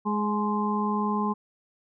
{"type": "harmonic tone with a mistuned harmonic", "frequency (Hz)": 208.7, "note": "G#3", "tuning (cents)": 9, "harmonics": [1, 2, 4, 5], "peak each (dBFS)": [-26, -33, -32, -29], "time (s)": [0.05, 1.34], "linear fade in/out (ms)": 20, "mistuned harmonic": 4, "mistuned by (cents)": 21, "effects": []}